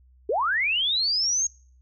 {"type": "linear sweep", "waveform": "sine", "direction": "up", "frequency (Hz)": [370, 6620], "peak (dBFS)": -21, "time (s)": [0.29, 1.47], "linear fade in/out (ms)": 5, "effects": ["noise-tail reverb RT60 0.5 s tail -26 dB re dry", "added 63 Hz sine -53 dBFS peak until 1.81 s"]}